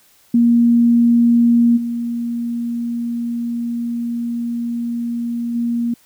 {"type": "tone with level steps", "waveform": "sine", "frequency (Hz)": 235.9, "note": "A#3", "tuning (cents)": 21, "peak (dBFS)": [-9, -19, -16], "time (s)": [0.34, 5.94], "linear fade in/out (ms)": 5, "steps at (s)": [1.76, 5.54], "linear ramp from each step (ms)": 20, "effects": ["white hiss -53 dBFS RMS until 6.05 s"]}